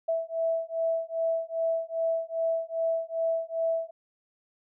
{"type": "beating tone pair", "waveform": "sine", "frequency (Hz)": [656, 658.5], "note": ["E5", "E5"], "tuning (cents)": [-9, -2], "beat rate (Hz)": 2.5, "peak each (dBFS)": -29, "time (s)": [0.08, 3.91], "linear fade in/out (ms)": 10, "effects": []}